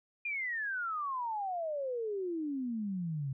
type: exponential sweep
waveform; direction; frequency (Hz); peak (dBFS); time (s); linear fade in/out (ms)
sine; down; 2449 to 130.81; -33; 0.25-3.33; 5
effects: none